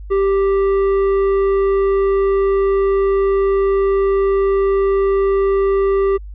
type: tone with tanh clipping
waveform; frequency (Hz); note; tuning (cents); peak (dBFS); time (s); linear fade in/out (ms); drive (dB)
triangle; 392; G4; 0; -14; 0.1-6.18; 20; 13
effects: added 50 Hz sine -29 dBFS peak until 6.34 s